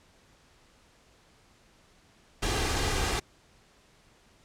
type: noise with comb filter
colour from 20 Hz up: pink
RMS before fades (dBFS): -28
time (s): 2.42-3.2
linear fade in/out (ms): 10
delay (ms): 2.5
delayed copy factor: +0.5
effects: pink hiss -61 dBFS RMS until 4.44 s + low-pass 8000 Hz 12 dB/octave